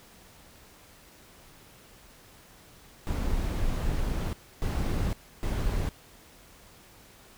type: noise bursts at uneven times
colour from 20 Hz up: brown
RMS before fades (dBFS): -28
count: 3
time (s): 3.07-4.33 / 4.62-5.13 / 5.43-5.89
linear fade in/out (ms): 0
effects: pink hiss -54 dBFS RMS until 7.37 s